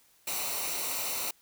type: noise with comb filter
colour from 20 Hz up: white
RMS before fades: -33 dBFS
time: 0.27-1.31 s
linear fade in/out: 5 ms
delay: 0.6 ms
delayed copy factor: -0.65
effects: white hiss -64 dBFS RMS until 1.41 s